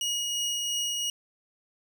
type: tone with tremolo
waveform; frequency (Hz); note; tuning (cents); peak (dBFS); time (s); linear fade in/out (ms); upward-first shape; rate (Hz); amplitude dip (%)
25% pulse; 2891; F#7; -41; -23; 0.01-1.1; 2; triangle; 2.9; 25
effects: none